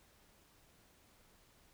silence, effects pink hiss -67 dBFS RMS until 1.73 s

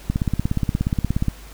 click train, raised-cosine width 5 ms, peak -7 dBFS, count 21, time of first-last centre 0.1-1.283 s, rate 16.9 Hz, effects added 50 Hz sine -40 dBFS peak until 1.53 s + pink hiss -44 dBFS RMS until 1.53 s

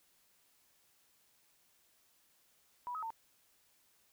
sine tone with pitch steps, 978 / 1272 / 903 Hz, B5 / D#6 / A5, -17 / +38 / +45 cents, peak -38 dBFS, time 2.87-3.104 s, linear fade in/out 0 ms, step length 78 ms, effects white hiss -71 dBFS RMS until 4.12 s

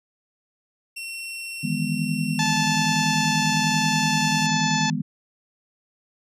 sawtooth tone, 2719 Hz, F7, 47 cents flat, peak -28 dBFS, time 0.96-4.47 s, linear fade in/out 10 ms
sine chord, E major seventh, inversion third, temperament just, 154.51 / 164.81 / 206 / 247.2 Hz, D#3 / E3 / G#3 / B3, -12 / 0 / -14 / +2 cents, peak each -28 dBFS, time 1.63-5.02 s, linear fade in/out 10 ms
harmonic tone, 872 Hz, A5, 16 cents flat, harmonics 1 / 2 / 3 / 4 / 5 / 6 / 7 / 8, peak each -25 / -28 / -30 / -31 / -32 / -33 / -33 / -34 dBFS, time 2.39-4.9 s, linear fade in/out 2 ms
effects resampled to 32000 Hz

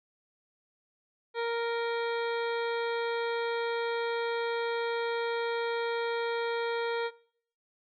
harmonic tone, 466.2 Hz, A#4, in tune, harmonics 1 / 2 / 3 / 4 / 5 / 7 / 8 / 9, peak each -30 / -36 / -40 / -42 / -44 / -47 / -48 / -49 dBFS, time 1.34-7.11 s, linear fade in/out 50 ms, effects noise-tail reverb RT60 0.6 s tail -21 dB re dry

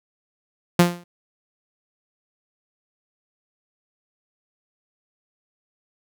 sawtooth tone with exponential decay, 174.61 Hz, F3, in tune, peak -5 dBFS, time 0.79-1.04 s, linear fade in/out 5 ms, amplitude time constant 53 ms, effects none

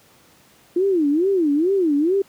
sine tone with vibrato, 335.8 Hz, E4, 32 cents sharp, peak -15 dBFS, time 0.76-2.22 s, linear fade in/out 5 ms, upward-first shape sine, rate 2.3 Hz, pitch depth 290 cents each way, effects pink hiss -53 dBFS RMS until 2.28 s + high-pass 100 Hz 12 dB/octave

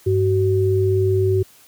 sine tone pair together, 99.8 / 376.8 Hz, G2 / F#4, +32 / +32 cents, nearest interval octave + major seventh, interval 2300 cents, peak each -17 dBFS, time 0.06-1.43 s, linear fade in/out 10 ms, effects white hiss -50 dBFS RMS until 1.67 s + high-pass 60 Hz 12 dB/octave

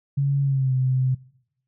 sine tone with pitch glide, 139.7 to 129.59 Hz, C#3 to C3, +14 to -16 cents, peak -18 dBFS, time 0.17-1.15 s, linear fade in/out 10 ms, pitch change -130 cents, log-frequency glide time 0.42-0.73 s, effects noise-tail reverb RT60 0.8 s tail -23 dB re dry

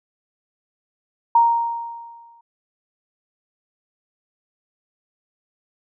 sine tone with exponential decay, 932.3 Hz, A#5, in tune, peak -9 dBFS, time 1.35-2.41 s, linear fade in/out 5 ms, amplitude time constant 230 ms, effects none

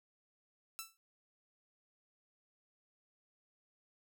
5% pulse tone with exponential decay, 1327 Hz, E6, 11 cents sharp, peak -27 dBFS, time 0.79-0.97 s, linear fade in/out 0 ms, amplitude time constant 37 ms, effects none

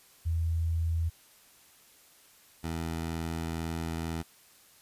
sine / 15% pulse tone pair in turn, 82.41 / 82.09 Hz, E2 / E2, 0 / -7 cents, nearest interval unison, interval 7 cents, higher first, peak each -26 dBFS, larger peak neither, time 0.25-1.1 / 2.63-4.23 s, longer second, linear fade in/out 20 ms, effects white hiss -59 dBFS RMS until 4.81 s + resampled to 32000 Hz

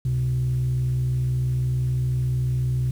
sine tone pair together, 66.9 / 126.7 Hz, C2 / B2, +39 / +45 cents, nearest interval major seventh, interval 1106 cents, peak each -28 / -19 dBFS, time 0.05-2.91 s, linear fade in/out 5 ms, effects tanh soft clip ceiling -17 dBFS + 8-bit

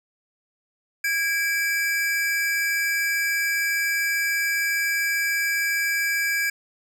square tone pair together, 1640 / 2319 Hz, G#6 / D7, -22 / -22 cents, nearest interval tritone, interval 600 cents, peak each -25 dBFS, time 1.04-6.5 s, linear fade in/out 5 ms, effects none

